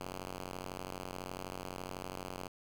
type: ring-modulated tone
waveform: 5% pulse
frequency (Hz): 92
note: F#2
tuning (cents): -9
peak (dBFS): -27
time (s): 0-2.48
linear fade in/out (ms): 5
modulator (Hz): 72.8
effects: none